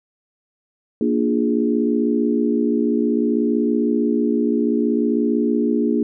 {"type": "chord", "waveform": "sine", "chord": "Bb dominant seventh", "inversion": "none", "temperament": "equal", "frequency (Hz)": [233.1, 293.7, 349.2, 415.3], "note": ["Bb3", "D4", "F4", "Ab4"], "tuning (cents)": [0, 0, 0, 0], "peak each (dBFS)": [-19, -21, -24, -23], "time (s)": [1.01, 6.03], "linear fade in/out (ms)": 2, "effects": []}